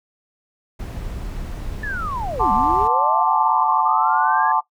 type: noise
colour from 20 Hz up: brown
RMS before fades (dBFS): -29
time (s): 0.79-2.88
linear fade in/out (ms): 10
type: linear two-way sweep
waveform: sine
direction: down then up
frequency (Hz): 1763 to 189.5 to 1691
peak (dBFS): -24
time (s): 1.83-4.52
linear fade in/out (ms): 5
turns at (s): 2.52
type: chord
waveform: sine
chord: D dominant seventh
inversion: first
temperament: equal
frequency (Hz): 740 / 880 / 1046.5 / 1174.7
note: F#5 / A5 / C6 / D6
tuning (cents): 0 / 0 / 0 / 0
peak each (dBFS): -23 / -18 / -22 / -22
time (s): 2.39-4.61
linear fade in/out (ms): 20
effects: noise-tail reverb RT60 0.1 s tail -17 dB re dry